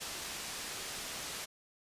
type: low-pass noise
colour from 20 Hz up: white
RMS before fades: -42 dBFS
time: 0-1.46 s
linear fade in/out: 20 ms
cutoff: 7600 Hz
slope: 12 dB/octave
effects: resampled to 32000 Hz